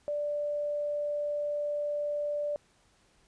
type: tone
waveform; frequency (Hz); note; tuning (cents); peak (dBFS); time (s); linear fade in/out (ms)
sine; 587.3; D5; 0; -29; 0.08-2.56; 0
effects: pink hiss -66 dBFS RMS until 3.27 s + resampled to 22050 Hz